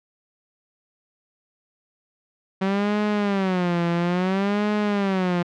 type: tone with vibrato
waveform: sawtooth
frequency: 189.3 Hz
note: F#3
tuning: 40 cents sharp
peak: -16 dBFS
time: 2.61-5.43 s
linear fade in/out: 10 ms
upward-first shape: sine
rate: 0.59 Hz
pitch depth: 180 cents each way
effects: low-pass 3000 Hz 12 dB/octave